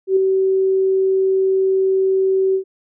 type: tone with ADSR envelope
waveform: sine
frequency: 382 Hz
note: G4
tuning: 45 cents flat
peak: -9 dBFS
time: 0.07-2.64 s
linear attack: 95 ms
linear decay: 5 ms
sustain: -4 dB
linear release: 94 ms
effects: none